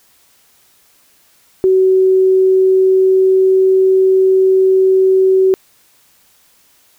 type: tone with pitch glide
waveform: sine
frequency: 376.7 to 378.9 Hz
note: F#4 to F#4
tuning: +31 to +41 cents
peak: -7 dBFS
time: 1.64-5.54 s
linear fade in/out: 0 ms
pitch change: +10 cents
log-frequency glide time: 1.89-3.68 s
effects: white hiss -52 dBFS RMS until 6.98 s